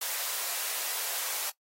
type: high-pass noise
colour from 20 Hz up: white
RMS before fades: -33 dBFS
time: 0.01-1.5 s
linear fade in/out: 5 ms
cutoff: 490 Hz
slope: 24 dB/octave
effects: noise-tail reverb RT60 0.1 s tail -18 dB re dry + AAC 48 kbps